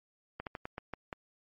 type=slowing click train; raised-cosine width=0.5 ms; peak=-23 dBFS; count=7; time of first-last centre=0.4-1.128 s; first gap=68 ms; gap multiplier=1.23; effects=MP3 32 kbps